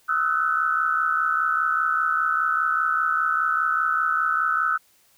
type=tone cluster; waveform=sine; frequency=1274 / 1339 / 1500 Hz; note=D#6 / E6 / F#6; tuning=+41 / +27 / +23 cents; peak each=-24 dBFS; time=0.08-4.78 s; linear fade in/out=20 ms; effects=white hiss -60 dBFS RMS until 5.17 s